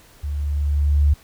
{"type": "tone with level ramp", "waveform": "sine", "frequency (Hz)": 72.6, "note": "D2", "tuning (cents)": -19, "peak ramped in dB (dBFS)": [-23, -11], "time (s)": [0.23, 1.14], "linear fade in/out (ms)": 10, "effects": ["pink hiss -50 dBFS RMS until 1.23 s"]}